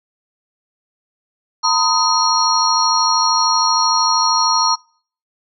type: tone cluster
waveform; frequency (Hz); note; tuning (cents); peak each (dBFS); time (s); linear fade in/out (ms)
sine; 917 / 1010 / 1252 / 4295 / 5610; A#5 / B5 / D#6 / C8 / F8; -29 / +39 / +10 / +44 / +7; -19; 1.63-4.76; 20
effects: noise-tail reverb RT60 0.5 s tail -25 dB re dry